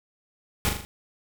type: noise with echo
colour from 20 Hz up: pink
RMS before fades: -23 dBFS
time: 0.65-0.69 s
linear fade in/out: 0 ms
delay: 40 ms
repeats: 4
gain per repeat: -5 dB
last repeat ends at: 0.85 s
effects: none